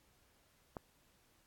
click, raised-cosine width 1 ms, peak -28 dBFS, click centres 0.768 s, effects pink hiss -71 dBFS RMS until 1.46 s + AAC 64 kbps

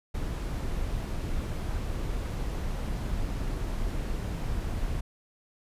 brown noise, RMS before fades -31 dBFS, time 0.14-5.01 s, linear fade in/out 10 ms, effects resampled to 32000 Hz

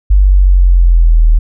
sine linear sweep, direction down, 49.36 to 38.83 Hz, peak -3 dBFS, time 0.1-1.39 s, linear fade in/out 10 ms, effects none

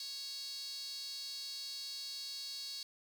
sawtooth tone with high-pass filter, 554.4 Hz, C#5, in tune, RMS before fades -44 dBFS, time 0-2.83 s, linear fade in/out 2 ms, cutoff 4400 Hz, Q 7.2, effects 10-bit

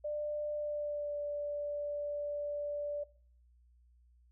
sine tone with pitch glide, 595 to 583.8 Hz, D5 to D5, +22 to -10 cents, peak -34 dBFS, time 0.04-3.04 s, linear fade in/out 10 ms, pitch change -32 cents, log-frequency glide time 0.54-1.17 s, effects noise-tail reverb RT60 0.5 s tail -20 dB re dry + added 60 Hz sine -62 dBFS peak until 4.31 s

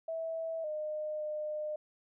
sine tone with pitch steps, 652 / 611 / 607 Hz, E5 / D#5 / D#5, -19 / -32 / -43 cents, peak -34 dBFS, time 0.08-1.76 s, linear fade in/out 5 ms, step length 560 ms, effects none

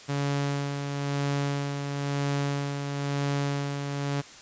sawtooth tone with tremolo, 141.6 Hz, C#3, 37 cents sharp, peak -21 dBFS, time 0.08-4.22 s, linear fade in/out 20 ms, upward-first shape sine, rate 1 Hz, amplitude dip 45%, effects white hiss -47 dBFS RMS until 4.41 s + resampled to 16000 Hz

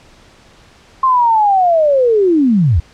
sine linear sweep, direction down, 1067 to 66.8 Hz, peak -8 dBFS, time 1.03-2.8 s, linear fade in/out 5 ms, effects pink hiss -45 dBFS RMS until 2.93 s + low-pass 6000 Hz 12 dB/octave

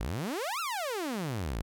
sawtooth exponential two-way sweep, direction up then down, 46.25 to 1400 to 46.25 Hz, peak -28 dBFS, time 0-1.62 s, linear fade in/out 10 ms, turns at 0.6 s, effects none

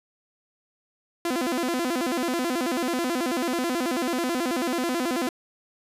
sawtooth tone with vibrato, 293.7 Hz, D4, in tune, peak -20 dBFS, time 1.25-5.29 s, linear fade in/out 2 ms, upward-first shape square, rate 9.2 Hz, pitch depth 260 cents each way, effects resampled to 32000 Hz

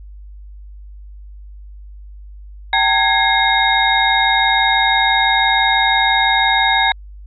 sine tone cluster, 779 / 905 / 1658 / 2136 / 3752 Hz, G5 / A5 / G#6 / C7 / A#7, -11 / +48 / -3 / +35 / +11 cents, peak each -18 dBFS, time 2.73-6.92 s, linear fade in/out 2 ms, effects added 50 Hz sine -33 dBFS peak until 7.26 s

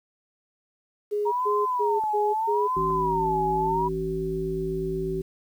sine tone bursts, 415.3 Hz, G#4, in tune, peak -23 dBFS, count 5, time 1.11-2.68 s, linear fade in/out 20 ms, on 210 ms, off 130 ms
sine tone with vibrato, 932.3 Hz, A#5, in tune, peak -23 dBFS, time 1.25-3.89 s, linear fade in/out 20 ms, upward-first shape sine, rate 0.79 Hz, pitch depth 180 cents each way
clicks, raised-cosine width 1 ms, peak -28 dBFS, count 2, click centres 2.038 / 2.904 s
harmonic tone, 54.1 Hz, A1, 29 cents flat, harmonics 1 / 3 / 5 / 7, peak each -36 / -32 / -38 / -27 dBFS, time 2.76-5.22 s, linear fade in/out 10 ms
effects 9-bit

